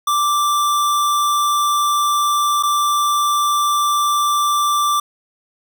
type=tone with dropouts; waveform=square; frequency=1174.7 Hz; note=D6; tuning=in tune; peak=-15 dBFS; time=0.07-5 s; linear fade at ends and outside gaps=5 ms; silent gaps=2.627-2.633 s; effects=none